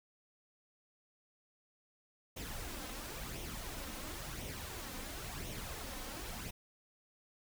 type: noise with flanger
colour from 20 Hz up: pink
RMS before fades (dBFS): -44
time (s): 2.36-6.51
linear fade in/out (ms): 10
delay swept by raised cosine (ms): 0.32 to 3.92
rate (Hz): 0.96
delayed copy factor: +0.55
effects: none